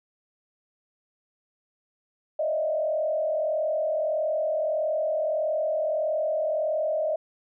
sine tone with frequency modulation, 622.3 Hz, D#5, in tune, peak -23 dBFS, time 2.39-7.16 s, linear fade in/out 5 ms, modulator 41.6 Hz, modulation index 0.9, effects none

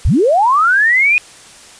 sine linear sweep, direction up, 34.92 to 2502 Hz, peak -8 dBFS, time 0.05-1.18 s, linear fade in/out 0 ms, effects white hiss -39 dBFS RMS until 1.79 s + resampled to 22050 Hz

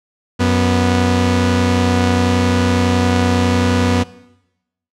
sawtooth tone pair together, 91.8 / 245.1 Hz, F#2 / B3, -13 / -13 cents, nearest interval octave + perfect fourth, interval 1700 cents, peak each -11 dBFS, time 0.39-4.04 s, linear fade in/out 20 ms, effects noise-tail reverb RT60 0.9 s tail -19 dB re dry + low-pass 7000 Hz 12 dB/octave

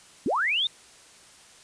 sine linear sweep, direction up, 185 to 3729 Hz, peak -22 dBFS, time 0.26-0.67 s, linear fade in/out 2 ms, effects white hiss -52 dBFS RMS until 1.63 s + resampled to 22050 Hz

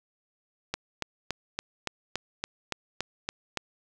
click train, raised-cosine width 0.2 ms, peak -12 dBFS, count 11, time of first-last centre 0.74-3.573 s, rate 3.53 Hz, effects none

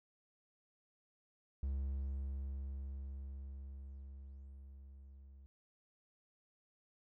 triangle tone with level ramp, 68 Hz, C#2, 33 cents flat, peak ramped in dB -33 to -53 dBFS, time 1.63-5.46 s, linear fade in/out 0 ms, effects none

